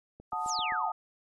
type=click train; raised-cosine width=2 ms; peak=-35 dBFS; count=5; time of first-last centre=0.2-0.722 s; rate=7.66 Hz
type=noise with exponential growth; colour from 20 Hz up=violet; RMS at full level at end=-38 dBFS; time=0.31-0.5 s; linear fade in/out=0 ms; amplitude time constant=41 ms
type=chord; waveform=sine; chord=D# diminished; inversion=first; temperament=equal with one note detuned; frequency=731.9 / 880 / 1244.5 Hz; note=F#5 / A5 / D#6; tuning=-19 / 0 / 0 cents; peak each=-37 / -34 / -34 dBFS; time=0.32-0.92 s; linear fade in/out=5 ms
type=exponential sweep; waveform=sine; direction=down; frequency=8280 to 603 Hz; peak=-32 dBFS; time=0.46-0.91 s; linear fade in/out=50 ms
effects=resampled to 24000 Hz